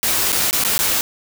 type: noise with dropouts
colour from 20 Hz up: white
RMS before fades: -18 dBFS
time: 0.03-1.01 s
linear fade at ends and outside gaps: 0 ms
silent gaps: 0.32-0.327 / 0.51-0.529 / 0.638-0.648 / 0.78-0.79 s
effects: none